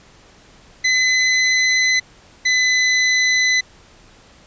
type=tone pair in turn; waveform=sawtooth; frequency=2023 / 2011 Hz; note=B6 / B6; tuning=+41 / +31 cents; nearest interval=unison; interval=10 cents; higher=first; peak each=-10 dBFS; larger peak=neither; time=0.84-2 / 2.45-3.61 s; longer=neither; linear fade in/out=10 ms; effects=pink hiss -48 dBFS RMS until 4.46 s + resampled to 16000 Hz